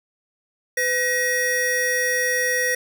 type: tone pair together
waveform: square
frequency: 503.2 / 1900 Hz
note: B4 / A#6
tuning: +32 / +33 cents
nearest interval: octave + major seventh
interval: 2301 cents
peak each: -26 / -21 dBFS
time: 0.77-2.75 s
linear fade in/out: 5 ms
effects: none